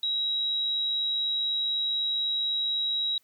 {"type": "tone", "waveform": "sine", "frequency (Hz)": 3852, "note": "B7", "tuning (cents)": -44, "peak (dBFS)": -25, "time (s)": [0.03, 3.18], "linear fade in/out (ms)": 2, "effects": ["white hiss -67 dBFS RMS until 3.23 s"]}